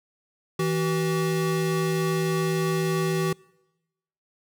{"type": "tone pair together", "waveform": "square", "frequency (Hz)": [162.38, 380], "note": ["E3", "F#4"], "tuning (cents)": [-26, 46], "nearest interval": "octave + minor third", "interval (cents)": 1472, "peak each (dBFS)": -26, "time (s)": [0.59, 3.33], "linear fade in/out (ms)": 5, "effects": ["noise-tail reverb RT60 1.0 s tail -25 dB re dry"]}